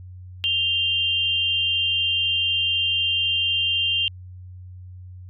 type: tone pair together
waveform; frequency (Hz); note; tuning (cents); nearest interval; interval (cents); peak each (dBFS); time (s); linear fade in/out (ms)
sine; 2794 / 3162; F7 / G7; 0 / +14; major second; 214; -22; 0.44-4.08; 0
effects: added 91 Hz sine -37 dBFS peak until 5.29 s